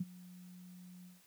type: tone with ADSR envelope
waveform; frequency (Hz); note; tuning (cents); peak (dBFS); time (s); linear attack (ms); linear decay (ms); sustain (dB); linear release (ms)
sine; 180; F#3; -47; -31; 0-1.22; 7; 33; -20; 170
effects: white hiss -66 dBFS RMS until 1.26 s + high-pass 60 Hz 12 dB/octave